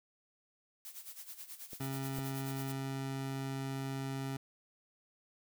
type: noise with tremolo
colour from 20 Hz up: blue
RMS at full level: -46 dBFS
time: 0.85-2.72 s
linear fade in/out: 0 ms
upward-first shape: sine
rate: 9.3 Hz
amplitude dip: 75%
type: clicks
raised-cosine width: 2 ms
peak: -36 / -29 dBFS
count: 2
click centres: 1.732 / 2.187 s
type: tone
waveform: 25% pulse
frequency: 135.1 Hz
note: C#3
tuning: 44 cents flat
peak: -33 dBFS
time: 1.8-4.37 s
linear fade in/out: 5 ms
effects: none